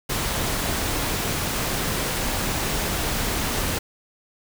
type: noise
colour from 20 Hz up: pink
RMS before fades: -25 dBFS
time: 0.09-3.79 s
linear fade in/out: 10 ms
effects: none